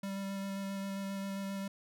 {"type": "tone with vibrato", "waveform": "square", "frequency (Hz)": 196, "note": "G3", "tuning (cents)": 0, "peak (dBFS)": -37, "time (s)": [0.03, 1.68], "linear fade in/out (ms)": 5, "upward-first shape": "square", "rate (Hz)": 7.5, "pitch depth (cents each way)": 9, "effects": []}